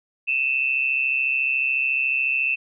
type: tone pair together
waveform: sine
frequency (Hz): 2536 / 2670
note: D#7 / E7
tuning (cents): +32 / +22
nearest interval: minor second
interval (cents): 90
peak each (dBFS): -24 / -21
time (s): 0.27-2.56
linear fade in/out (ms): 20
effects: none